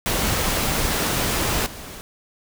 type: noise with level steps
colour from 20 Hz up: pink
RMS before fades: -22 / -37 dBFS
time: 0.06-2.01 s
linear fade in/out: 0 ms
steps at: 1.66 s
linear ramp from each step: 5 ms
effects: none